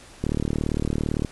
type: click train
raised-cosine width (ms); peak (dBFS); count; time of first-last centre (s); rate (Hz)
3; -11; 39; 0.24-1.248; 37.7
effects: pink hiss -47 dBFS RMS until 1.31 s + resampled to 24000 Hz